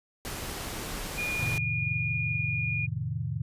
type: noise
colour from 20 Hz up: pink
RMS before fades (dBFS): -36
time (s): 0.25-1.58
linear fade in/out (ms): 0
type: tone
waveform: sine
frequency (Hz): 2434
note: D#7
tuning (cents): -39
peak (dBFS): -29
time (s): 1.17-2.87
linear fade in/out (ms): 20
type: chord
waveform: sine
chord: F dominant seventh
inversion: none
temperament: equal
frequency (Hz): 87.31 / 110 / 130.81 / 155.56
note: F2 / A2 / C3 / Eb3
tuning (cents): 0 / 0 / 0 / 0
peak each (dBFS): -39 / -33 / -34 / -35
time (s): 1.39-3.42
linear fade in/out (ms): 5
effects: resampled to 32000 Hz